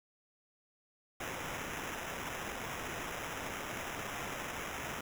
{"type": "noise with sample-and-hold", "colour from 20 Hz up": "violet", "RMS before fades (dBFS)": -41, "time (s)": [1.2, 5.01], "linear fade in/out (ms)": 5, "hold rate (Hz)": 4410, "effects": []}